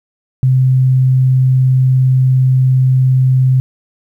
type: tone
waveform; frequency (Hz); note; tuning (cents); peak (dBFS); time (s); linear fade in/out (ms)
sine; 129.8; C3; -13; -7; 0.43-3.6; 0
effects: 8-bit